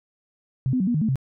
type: tone with pitch steps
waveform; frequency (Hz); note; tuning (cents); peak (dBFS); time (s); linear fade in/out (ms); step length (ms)
sine; 130.9 / 254.1 / 187.4 / 239.9 / 153.2 / 219.8 / 132.8; C3 / B3 / F#3 / A#3 / D#3 / A3 / C3; +1 / +49 / +22 / +50 / -27 / -2 / +26; -19; 0.66-1.157; 0; 71
effects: none